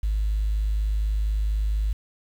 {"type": "tone", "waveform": "sine", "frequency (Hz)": 52.1, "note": "G#1", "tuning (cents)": 6, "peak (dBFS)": -20, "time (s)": [0.03, 1.93], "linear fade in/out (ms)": 5, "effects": ["tanh soft clip ceiling -16 dBFS", "8-bit"]}